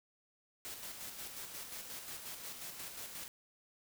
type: noise with tremolo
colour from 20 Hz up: white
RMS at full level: -45 dBFS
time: 0.65-3.28 s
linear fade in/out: 0 ms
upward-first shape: square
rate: 5.6 Hz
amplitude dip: 40%
effects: none